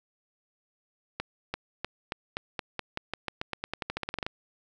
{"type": "accelerating click train", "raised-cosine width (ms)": 0.3, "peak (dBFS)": -15, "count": 23, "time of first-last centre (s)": [1.2, 4.265], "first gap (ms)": 340, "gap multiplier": 0.9, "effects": []}